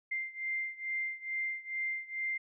sine beating tone pair, 2093 / 2095.3 Hz, C7 / C7, 0 / +2 cents, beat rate 2.3 Hz, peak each -36 / -38 dBFS, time 0.11-2.38 s, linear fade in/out 10 ms, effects none

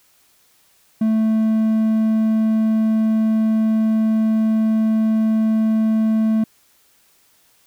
triangle tone, 220 Hz, A3, in tune, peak -12 dBFS, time 1.01-6.44 s, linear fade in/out 5 ms, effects white hiss -57 dBFS RMS until 7.66 s

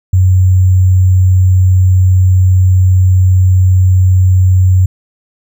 sine tone with sample-and-hold, 92.5 Hz, F#2, in tune, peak -4 dBFS, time 0.13-4.86 s, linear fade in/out 5 ms, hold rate 7350 Hz, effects none

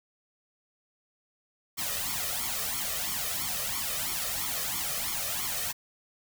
white noise with flanger, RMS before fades -32 dBFS, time 1.77-5.73 s, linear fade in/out 20 ms, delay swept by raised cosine 0.9 to 1.66 ms, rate 3 Hz, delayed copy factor +0.85, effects none

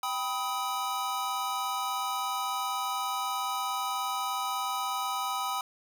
square chord, G augmented, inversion none, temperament equal with one note detuned, 784 / 987.8 / 1264.8 Hz, G5 / B5 / D#6, 0 / 0 / +28 cents, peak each -36 / -35 / -34 dBFS, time 0.03-5.61 s, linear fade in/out 2 ms, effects none

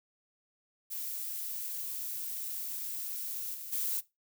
violet noise with level steps, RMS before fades -38 / -43 / -33 dBFS, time 0.9-4.01 s, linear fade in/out 20 ms, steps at 3.54 / 3.72 s, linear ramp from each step 10 ms, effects noise-tail reverb RT60 0.2 s tail -18 dB re dry

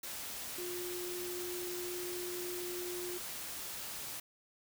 sine tone in noise, 356.2 Hz, F4, 34 cents sharp, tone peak -40 dBFS, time 0.58-3.18 s, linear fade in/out 5 ms, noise white, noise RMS -43 dBFS, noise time 0.03-4.2 s, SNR 0 dB, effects none

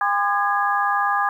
sine tone cluster, 808 / 1024 / 1211 / 1658 Hz, G#5 / C6 / D#6 / G#6, -48 / -38 / -47 / -3 cents, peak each -22 / -26 / -22 / -24 dBFS, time 0.01-1.29 s, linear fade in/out 2 ms, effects 9-bit

